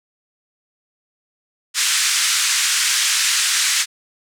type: band-pass noise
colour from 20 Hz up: white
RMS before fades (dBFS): -18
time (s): 1.74-3.86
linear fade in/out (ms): 50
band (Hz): 1400 to 8500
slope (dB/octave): 24
effects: none